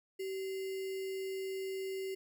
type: tone with sample-and-hold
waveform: sine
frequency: 383.4 Hz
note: G4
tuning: 38 cents flat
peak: -36 dBFS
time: 0.19-2.15 s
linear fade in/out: 10 ms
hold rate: 2450 Hz
effects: none